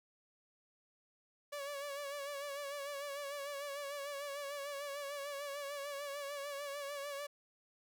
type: tone with vibrato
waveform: sawtooth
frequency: 568 Hz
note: C#5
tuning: 42 cents sharp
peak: -37 dBFS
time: 1.52-7.27 s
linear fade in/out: 10 ms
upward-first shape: sine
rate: 6.7 Hz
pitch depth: 50 cents each way
effects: none